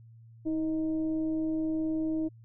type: tone with frequency modulation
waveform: sine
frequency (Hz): 317.4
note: D#4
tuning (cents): +35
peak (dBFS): -27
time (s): 0.45-2.29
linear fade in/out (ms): 20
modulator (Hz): 308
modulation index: 0.39
effects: added 114 Hz sine -50 dBFS peak until 2.44 s